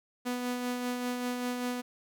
sawtooth tone with tremolo, 246.9 Hz, B3, in tune, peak -26 dBFS, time 0.25-1.82 s, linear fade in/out 20 ms, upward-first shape sine, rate 5.1 Hz, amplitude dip 35%, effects none

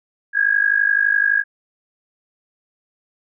sine tone with amplitude modulation, 1641 Hz, G#6, 21 cents flat, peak -10 dBFS, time 0.33-1.44 s, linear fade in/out 50 ms, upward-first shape sine, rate 51.8 Hz, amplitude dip 85%, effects none

